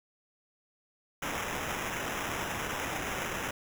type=noise with sample-and-hold; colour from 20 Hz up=white; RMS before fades=-35 dBFS; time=1.22-3.51 s; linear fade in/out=5 ms; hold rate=4410 Hz; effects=none